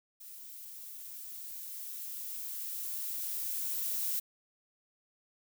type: noise with level ramp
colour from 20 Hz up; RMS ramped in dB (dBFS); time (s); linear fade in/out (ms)
violet; -49 to -33; 0.2-4.2; 10
effects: none